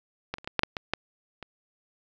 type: clicks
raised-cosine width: 0.3 ms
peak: -15 / -25 / -30 / -16 / -6 / -6 / -15 / -9 / -23 dBFS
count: 9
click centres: 0.34 / 0.384 / 0.445 / 0.475 / 0.593 / 0.634 / 0.768 / 0.936 / 1.427 s
effects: resampled to 16000 Hz + 8-bit